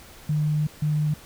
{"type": "tone pair in turn", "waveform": "sine", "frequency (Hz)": [151.2, 151.2], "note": ["D#3", "D#3"], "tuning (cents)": [-49, -49], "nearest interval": "unison", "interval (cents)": 0, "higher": "neither", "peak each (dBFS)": -20, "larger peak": "neither", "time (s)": [[0.29, 0.67], [0.82, 1.14]], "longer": "first", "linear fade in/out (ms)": 5, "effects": ["pink hiss -47 dBFS RMS until 1.25 s"]}